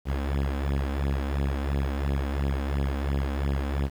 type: tone with flanger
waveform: sawtooth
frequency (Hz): 69.3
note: C#2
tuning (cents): 0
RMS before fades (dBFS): -27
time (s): 0.05-3.9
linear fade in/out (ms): 50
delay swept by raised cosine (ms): 0.24 to 3.94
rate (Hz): 2.9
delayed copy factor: +0.8
effects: low-pass 3000 Hz 12 dB/octave + 8-bit